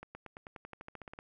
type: accelerating click train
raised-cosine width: 0.5 ms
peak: -30 dBFS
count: 15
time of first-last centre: 0.03-1.189 s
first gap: 120 ms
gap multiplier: 0.94
effects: none